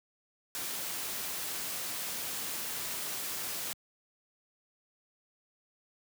white noise, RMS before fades -37 dBFS, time 0.55-3.73 s, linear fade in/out 0 ms, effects high-pass 100 Hz 12 dB/octave

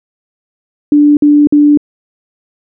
sine tone bursts, 293.7 Hz, D4, in tune, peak -3 dBFS, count 3, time 0.92-1.774 s, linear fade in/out 2 ms, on 250 ms, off 52 ms, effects none

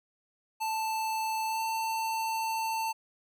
square tone with pitch glide, 882 to 893.3 Hz, A5 to A5, +4 to +26 cents, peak -30 dBFS, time 0.6-2.93 s, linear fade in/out 20 ms, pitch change +22 cents, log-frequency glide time 1.47-1.62 s, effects none

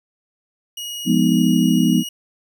sawtooth tone, 2892 Hz, F#7, 40 cents flat, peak -24 dBFS, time 0.77-2.09 s, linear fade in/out 5 ms
sine chord, F half-diminished seventh, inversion none, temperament equal with one note detuned, 174.61 / 207.7 / 248.7 / 311.1 Hz, F3 / Ab3 / Cb4 / Eb4, 0 / 0 / +12 / 0 cents, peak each -18 / -19 / -17 / -20 dBFS, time 1.05-2.04 s, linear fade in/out 50 ms
effects none

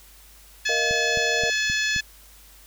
harmonic tone, 858 Hz, A5, 44 cents flat, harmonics 2 / 3 / 4 / 5 / 6 / 7 / 8, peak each -24 / -28 / -30 / -32 / -34 / -35 / -36 dBFS, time 0.65-2.01 s, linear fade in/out 10 ms
sine chord, Bb suspended fourth, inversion none, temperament equal, 466.2 / 622.3 / 698.5 Hz, Bb4 / Eb5 / F5, 0 / 0 / 0 cents, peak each -28 / -30 / -31 dBFS, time 0.69-1.5 s, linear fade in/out 2 ms
click train, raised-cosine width 5 ms, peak -22 dBFS, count 5, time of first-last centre 0.91-1.963 s, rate 3.8 Hz
effects added 50 Hz sine -51 dBFS peak until 2.66 s + white hiss -51 dBFS RMS until 2.66 s

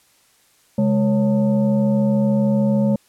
sine tone with frequency modulation, 208.7 Hz, G#3, 9 cents sharp, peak -14 dBFS, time 0.78-2.96 s, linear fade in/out 5 ms, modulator 344 Hz, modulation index 0.79, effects white hiss -57 dBFS RMS until 3.08 s + low-pass 12000 Hz 12 dB/octave

